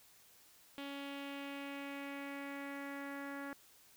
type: tone with low-pass filter sweep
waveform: sawtooth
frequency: 280 Hz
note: C#4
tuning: 18 cents sharp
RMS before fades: -45 dBFS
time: 0.78-3.53 s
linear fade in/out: 0 ms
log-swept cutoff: 3200 to 1700 Hz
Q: 3
effects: white hiss -64 dBFS RMS until 3.96 s